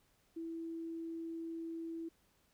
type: tone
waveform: sine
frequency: 329.6 Hz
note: E4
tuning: in tune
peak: -40 dBFS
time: 0.36-2.09 s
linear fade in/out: 10 ms
effects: pink hiss -73 dBFS RMS until 2.53 s